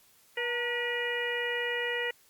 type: harmonic tone with a mistuned harmonic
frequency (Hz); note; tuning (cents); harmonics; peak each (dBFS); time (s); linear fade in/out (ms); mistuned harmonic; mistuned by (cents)
482; B4; -42; 1 / 2 / 3 / 4 / 5 / 6; -34 / -42 / -42 / -32 / -39 / -38; 0.37-2.11; 5; 2; -80
effects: white hiss -62 dBFS RMS until 2.29 s + Opus 48 kbps